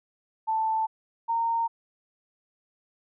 sine tone pair in turn, 883 / 920.7 Hz, A5 / A#5, +6 / -22 cents, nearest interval minor second, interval 72 cents, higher second, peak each -23 dBFS, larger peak neither, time 0.47-0.87 / 1.28-1.68 s, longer neither, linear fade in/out 20 ms, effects none

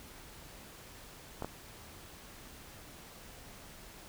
clicks, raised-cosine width 1 ms, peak -23 dBFS, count 2, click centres 1.423 / 1.446 s, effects pink hiss -52 dBFS RMS until 4.08 s

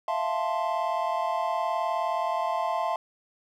triangle chord, F major seventh, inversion third, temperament equal, 659.3 / 698.5 / 880 / 1046.5 Hz, E5 / F5 / A5 / C6, 0 / 0 / 0 / 0 cents, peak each -29 dBFS, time 0.08-2.96 s, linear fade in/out 2 ms, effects none

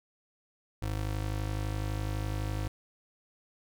square tone pair together, 51.91 / 103.83 Hz, G#1 / G#2, 0 / 0 cents, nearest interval octave, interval 1200 cents, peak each -35 / -34 dBFS, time 0.82-2.68 s, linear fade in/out 5 ms, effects none

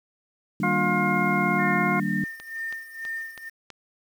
sine chord, Eb major seventh, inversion none, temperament equal, 155.56 / 196 / 233.1 / 293.7 Hz, Eb3 / G3 / Bb3 / D4, 0 / 0 / 0 / 0 cents, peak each -31 / -26 / -31 / -31 dBFS, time 0.6-2.24 s, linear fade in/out 2 ms
harmonic tone, 355.2 Hz, F4, 29 cents sharp, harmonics 1 / 2 / 3 / 4 / 6, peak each -31 / -28 / -28 / -29 / -27 dBFS, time 0.63-2 s, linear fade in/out 5 ms
sine tone with tremolo, 1813 Hz, A#6, 49 cents flat, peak -28 dBFS, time 1.58-3.5 s, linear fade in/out 20 ms, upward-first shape sine, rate 2.1 Hz, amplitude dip 80%
click train, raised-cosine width 0.2 ms, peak -23 dBFS, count 5, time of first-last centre 2.4-3.703 s, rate 3.07 Hz
effects 8-bit

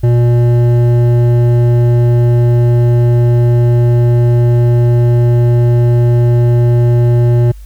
sine tone with hard clipping, 120 Hz, B2, 49 cents flat, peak -8 dBFS, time 0.03-7.52 s, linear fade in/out 10 ms, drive 10 dB, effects added 50 Hz sine -28 dBFS peak until 7.65 s + white hiss -49 dBFS RMS until 7.65 s

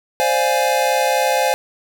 square chord, D half-diminished seventh, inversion third, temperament equal, 523.3 / 587.3 / 698.5 / 830.6 Hz, C5 / D5 / F5 / Ab5, 0 / 0 / 0 / 0 cents, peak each -20 / -24 / -22 / -20 dBFS, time 0.2-1.54 s, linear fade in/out 0 ms, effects none

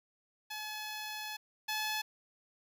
10% pulse tone pair in turn, 854 / 858.9 Hz, G#5 / A5, +48 / -42 cents, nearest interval unison, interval 10 cents, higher second, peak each -31 / -25 dBFS, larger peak second, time 0.5-1.37 / 1.68-2.02 s, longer first, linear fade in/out 10 ms, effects none

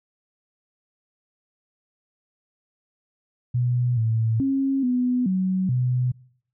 sine tone with pitch steps, 122.9 / 112.3 / 271 / 249 / 187.1 / 125.4 Hz, B2 / A2 / C#4 / B3 / F#3 / B2, -8 / +36 / -39 / +14 / +20 / +27 cents, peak -19 dBFS, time 3.54-6.12 s, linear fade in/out 10 ms, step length 430 ms, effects noise-tail reverb RT60 0.6 s tail -23 dB re dry

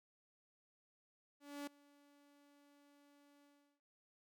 sawtooth tone with ADSR envelope, 287 Hz, D4, 40 cents flat, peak -39 dBFS, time 1.4-3.81 s, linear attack 270 ms, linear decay 6 ms, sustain -24 dB, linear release 370 ms, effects none

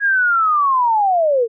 sine linear sweep, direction down, 1661.2 to 440 Hz, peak -12 dBFS, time 0-1.48 s, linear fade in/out 50 ms, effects none

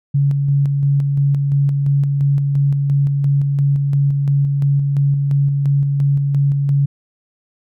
sine tone with tremolo, 140.6 Hz, C#3, 25 cents sharp, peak -11 dBFS, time 0.14-6.86 s, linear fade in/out 10 ms, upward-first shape square, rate 2.9 Hz, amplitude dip 30%, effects none

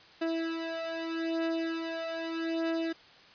30% pulse beating tone pair, 328.1 / 328.91 Hz, E4 / E4, -8 / -4 cents, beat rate 0.81 Hz, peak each -31 / -32 dBFS, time 0.21-2.93 s, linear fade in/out 10 ms, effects white hiss -55 dBFS RMS until 3.34 s + resampled to 11025 Hz

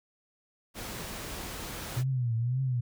pink noise, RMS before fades -39 dBFS, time 0.74-2.04 s, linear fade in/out 50 ms
sine tone with vibrato, 122.9 Hz, B2, 8 cents flat, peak -26 dBFS, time 1.96-2.81 s, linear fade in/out 10 ms, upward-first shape triangle, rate 1.9 Hz, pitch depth 160 cents each way
effects none

